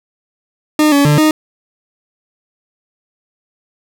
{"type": "tone with pitch steps", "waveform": "40% pulse", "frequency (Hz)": [304.5, 283.4, 148.1, 309.2], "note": ["D#4", "C#4", "D3", "D#4"], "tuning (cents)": [-37, 38, 15, -11], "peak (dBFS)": -7, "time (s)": [0.79, 1.31], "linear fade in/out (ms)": 2, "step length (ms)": 130, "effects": []}